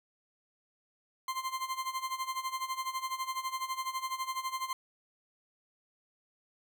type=tone with tremolo; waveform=40% pulse; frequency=1046.5 Hz; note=C6; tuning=in tune; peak=-30 dBFS; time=1.28-4.73 s; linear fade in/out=2 ms; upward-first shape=sine; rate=12 Hz; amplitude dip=80%; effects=none